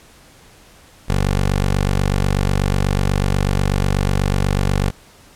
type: tone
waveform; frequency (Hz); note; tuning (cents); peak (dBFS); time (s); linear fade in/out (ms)
15% pulse; 48.15; G1; -30; -9; 1.08-4.91; 20
effects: pink hiss -47 dBFS RMS until 5.35 s + low-pass 12000 Hz 12 dB/octave